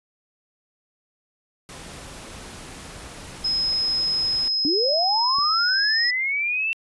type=noise; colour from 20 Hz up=pink; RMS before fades=-39 dBFS; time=1.69-4.48 s; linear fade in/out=0 ms
type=tone; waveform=sine; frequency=5120 Hz; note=D#8; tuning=49 cents sharp; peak=-20 dBFS; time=3.44-6.11 s; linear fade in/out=10 ms
type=linear sweep; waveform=sine; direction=up; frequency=272.4 to 2700 Hz; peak=-21 dBFS; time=4.65-6.73 s; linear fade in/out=0 ms
type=click; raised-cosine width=3 ms; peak=-28 dBFS; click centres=5.386 s
effects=resampled to 24000 Hz